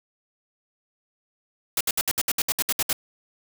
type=noise bursts; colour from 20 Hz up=white; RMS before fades=-23 dBFS; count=12; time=1.77-2.929 s; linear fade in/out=2 ms; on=37 ms; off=65 ms; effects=none